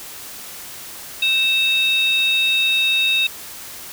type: tone pair together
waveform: sine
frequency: 2637 / 3733 Hz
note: E7 / A#7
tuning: 0 / +2 cents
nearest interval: tritone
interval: 602 cents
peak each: -16 dBFS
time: 1.22-3.27 s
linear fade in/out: 5 ms
effects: tanh soft clip ceiling -10 dBFS + white hiss -35 dBFS RMS until 3.92 s